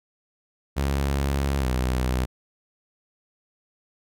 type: tone with pitch glide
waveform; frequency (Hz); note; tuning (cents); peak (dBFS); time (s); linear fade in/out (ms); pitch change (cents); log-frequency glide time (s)
sawtooth; 69.3 to 63.18; C#2 to B1; 0 to +40; -18; 0.76-2.26; 20; -160; 1.6-1.65
effects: none